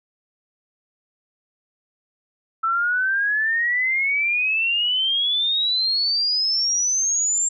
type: exponential sweep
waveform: sine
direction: up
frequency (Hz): 1318.5 to 7459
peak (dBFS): -18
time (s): 2.63-7.49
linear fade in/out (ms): 10
effects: none